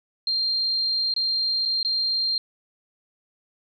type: tone with dropouts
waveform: sine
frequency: 4186 Hz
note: C8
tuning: in tune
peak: -21 dBFS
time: 0.27-2.38 s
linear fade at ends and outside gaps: 2 ms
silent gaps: 1.139-1.163 / 1.653-1.657 / 1.83-1.848 s
effects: none